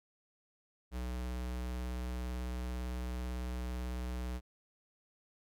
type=tone with vibrato; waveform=square; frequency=61.74 Hz; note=B1; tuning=in tune; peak=-37 dBFS; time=0.91-4.41 s; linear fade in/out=50 ms; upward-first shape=sine; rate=18 Hz; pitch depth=16 cents each way; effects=none